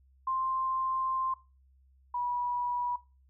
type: tone pair in turn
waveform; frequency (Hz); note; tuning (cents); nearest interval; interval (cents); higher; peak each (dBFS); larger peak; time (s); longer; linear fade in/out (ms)
sine; 1049 / 974.5; C6 / B5; +4 / -23; minor second; 127; first; -28 / -30; first; 0.27-1.34 / 2.14-2.96; first; 5
effects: noise-tail reverb RT60 0.3 s tail -19 dB re dry + added 66 Hz sine -60 dBFS peak until 3.29 s